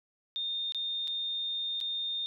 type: tone with dropouts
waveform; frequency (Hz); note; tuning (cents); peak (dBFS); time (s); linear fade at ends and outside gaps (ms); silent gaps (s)
sine; 3645; A#7; -40; -31; 0.36-2.26; 0; 0.722-0.747 / 1.074-1.079 / 1.803-1.811
effects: none